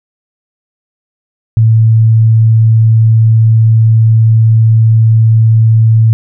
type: tone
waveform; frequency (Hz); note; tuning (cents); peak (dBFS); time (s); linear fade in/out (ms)
sine; 111.9; A2; +30; -3; 1.57-6.13; 0
effects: none